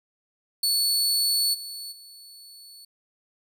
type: tone with level steps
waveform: sawtooth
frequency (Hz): 4435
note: C#8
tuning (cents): 0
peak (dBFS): -18 / -32 / -42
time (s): 0.63-2.85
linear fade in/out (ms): 5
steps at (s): 1.53 / 1.91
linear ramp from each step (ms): 20
effects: none